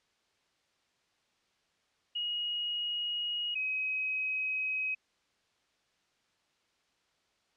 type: tone pair in turn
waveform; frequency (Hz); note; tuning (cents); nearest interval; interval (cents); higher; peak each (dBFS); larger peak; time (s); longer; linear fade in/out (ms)
sine; 2887 / 2535; F#7 / D#7; -43 / +32; major second; 225; first; -31 / -30; second; 2.15-3.55 / 3.55-4.95; neither; 10
effects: white hiss -73 dBFS RMS until 7.56 s + low-pass 5000 Hz 12 dB/octave